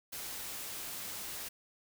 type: noise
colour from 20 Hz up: white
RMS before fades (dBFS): -42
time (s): 0.12-1.49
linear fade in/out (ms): 10
effects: none